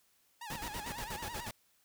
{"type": "tone with vibrato", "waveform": "sawtooth", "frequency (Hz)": 890, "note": "A5", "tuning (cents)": 20, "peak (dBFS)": -39, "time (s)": [0.41, 1.48], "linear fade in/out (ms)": 5, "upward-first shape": "sine", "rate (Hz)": 9.1, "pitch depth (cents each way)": 140}
{"type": "noise with tremolo", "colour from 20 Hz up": "pink", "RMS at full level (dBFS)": -41, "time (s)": [0.5, 1.51], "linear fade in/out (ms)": 2, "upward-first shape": "square", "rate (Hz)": 8.3, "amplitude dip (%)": 75}
{"effects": ["white hiss -71 dBFS RMS until 1.84 s"]}